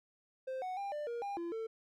triangle tone with pitch steps, 522 / 740 / 798 / 594 / 472.1 / 804 / 340.7 / 447.9 Hz, C5 / F#5 / G5 / D5 / A#4 / G5 / F4 / A4, -4 / 0 / +31 / +20 / +22 / +44 / -43 / +31 cents, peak -35 dBFS, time 0.47-1.67 s, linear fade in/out 10 ms, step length 150 ms, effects none

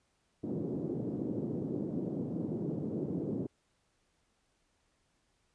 white band-pass noise, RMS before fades -36 dBFS, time 0.43-3.47 s, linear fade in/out 10 ms, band 130 to 370 Hz, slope 24 dB/octave, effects pink hiss -75 dBFS RMS until 5.54 s + resampled to 22050 Hz

